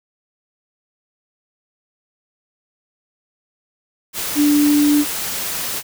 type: tone in noise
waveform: sine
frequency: 293.3 Hz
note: D4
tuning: 2 cents flat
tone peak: -11 dBFS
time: 4.35-5.05 s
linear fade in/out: 50 ms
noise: white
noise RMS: -24 dBFS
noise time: 4.13-5.83 s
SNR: +10 dB
effects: none